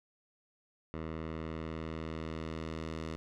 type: tone with low-pass filter sweep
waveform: 10% pulse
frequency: 80.1 Hz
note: E2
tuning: 49 cents flat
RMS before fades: -40 dBFS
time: 0.94-3.16 s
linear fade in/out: 0 ms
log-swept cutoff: 2100 to 5800 Hz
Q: 0.71
effects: none